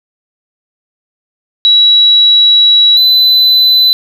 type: tone pair in turn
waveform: sine / triangle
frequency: 3900 / 4010 Hz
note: B7 / B7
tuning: -23 / +26 cents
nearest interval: unison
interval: 49 cents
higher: second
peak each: -3 dBFS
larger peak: neither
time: 1.65-2.97 / 2.97-3.93 s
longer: first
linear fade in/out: 0 ms
effects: none